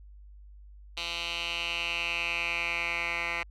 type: tone with band-pass filter sweep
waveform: 10% pulse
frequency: 170 Hz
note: F3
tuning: 46 cents flat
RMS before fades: -32 dBFS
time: 0.97-3.43 s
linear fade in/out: 2 ms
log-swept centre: 3400 to 2000 Hz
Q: 4.4
effects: added 50 Hz sine -47 dBFS peak until 3.5 s